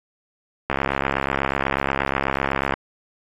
click train, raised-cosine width 0.5 ms, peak -5 dBFS, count 140, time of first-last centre 0.7-2.738 s, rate 68.2 Hz, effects AAC 64 kbps

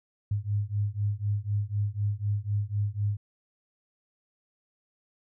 sine beating tone pair, 101 / 105 Hz, G#2 / G#2, -48 / +19 cents, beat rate 4 Hz, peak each -29 dBFS, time 0.31-3.17 s, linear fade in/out 5 ms, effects none

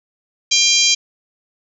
harmonic tone, 798 Hz, G5, 31 cents sharp, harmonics 3 / 4 / 5 / 6 / 7 / 8 / 9, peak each -20 / -18 / -20 / -18 / -20 / -18 / -23 dBFS, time 0.51-0.95 s, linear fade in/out 10 ms, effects none

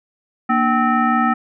sine tone with frequency modulation, 767 Hz, G5, 38 cents flat, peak -13 dBFS, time 0.49-1.34 s, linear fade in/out 10 ms, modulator 533 Hz, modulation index 1.6, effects none

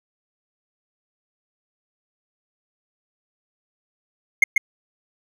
triangle tone with echo, 2139 Hz, C7, 38 cents sharp, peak -7 dBFS, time 4.42-4.44 s, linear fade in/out 5 ms, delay 140 ms, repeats 1, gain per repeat -4 dB, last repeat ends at 4.58 s, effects none

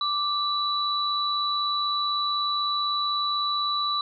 sine tone pair together, 1174.7 / 3948 Hz, D6 / B7, 0 / -1 cents, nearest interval octave + major sixth, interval 2099 cents, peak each -26 dBFS, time 0.01-4.01 s, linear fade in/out 2 ms, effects none

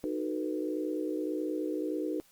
sine chord, B dominant seventh, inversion first, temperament just, 308.7 / 370.4 / 444.5 / 493.9 Hz, D#4 / F#4 / A4 / B4, -14 / +2 / +18 / 0 cents, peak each -33 / -37 / -39 / -38 dBFS, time 0.04-2.2 s, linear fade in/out 0 ms, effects white hiss -63 dBFS RMS until 2.31 s + Opus 48 kbps

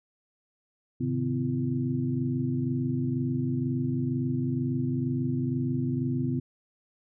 sine tone cluster, 107.6 / 133.9 / 156 / 253.8 / 337.7 Hz, A2 / C3 / D#3 / B3 / E4, -38 / +40 / +5 / +47 / +42 cents, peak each -37 / -29 / -37 / -29 / -36 dBFS, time 1-6.4 s, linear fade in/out 10 ms, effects none

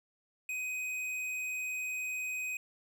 sine tone with tanh clipping, 2509 Hz, D#7, 14 cents sharp, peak -36 dBFS, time 0.49-2.57 s, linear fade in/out 2 ms, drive 13 dB, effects none

